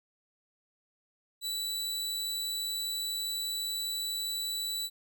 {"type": "tone", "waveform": "sawtooth", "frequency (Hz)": 3951, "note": "B7", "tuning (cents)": 0, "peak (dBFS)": -29, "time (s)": [1.41, 4.9], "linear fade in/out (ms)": 50, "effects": []}